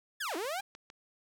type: linear two-way sweep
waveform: sawtooth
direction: down then up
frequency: 1801 to 302.6 to 822 Hz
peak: -30 dBFS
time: 0.2-0.61 s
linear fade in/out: 10 ms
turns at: 0.36 s
type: click train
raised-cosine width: 0.2 ms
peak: -32 dBFS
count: 4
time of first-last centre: 0.45-0.901 s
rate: 6.65 Hz
effects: none